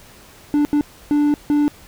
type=tone bursts at uneven times; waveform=triangle; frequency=293.7 Hz; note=D4; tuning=in tune; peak=-11 dBFS; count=4; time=0.54-0.65 / 0.73-0.81 / 1.11-1.34 / 1.5-1.68 s; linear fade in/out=0 ms; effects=pink hiss -45 dBFS RMS until 1.87 s